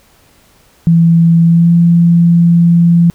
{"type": "tone with pitch glide", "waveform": "sine", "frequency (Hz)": [167, 170.31], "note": ["E3", "F3"], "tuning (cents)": [23, -43], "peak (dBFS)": -4, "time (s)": [0.87, 3.1], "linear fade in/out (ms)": 0, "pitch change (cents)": 34, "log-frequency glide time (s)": [1.44, 1.72], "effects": ["pink hiss -48 dBFS RMS until 3.14 s"]}